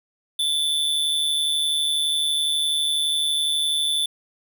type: tone with amplitude modulation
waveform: square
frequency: 3503 Hz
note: A7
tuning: 8 cents flat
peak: -18 dBFS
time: 0.39-4.06 s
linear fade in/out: 5 ms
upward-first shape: sine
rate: 152 Hz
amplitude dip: 55%
effects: none